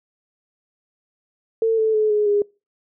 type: tone with pitch steps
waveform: sine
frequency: 450 / 439.7 / 429.7 / 419.9 / 410.3 Hz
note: A4 / A4 / A4 / G#4 / G#4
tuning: +39 / -1 / -41 / +19 / -21 cents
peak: -15 dBFS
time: 1.62-2.42 s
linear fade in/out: 2 ms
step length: 160 ms
effects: noise-tail reverb RT60 0.3 s tail -26 dB re dry